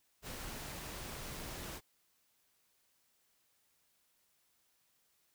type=noise; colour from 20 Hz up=pink; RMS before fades=-45 dBFS; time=0.22-1.81 s; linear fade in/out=50 ms; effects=white hiss -75 dBFS RMS until 5.34 s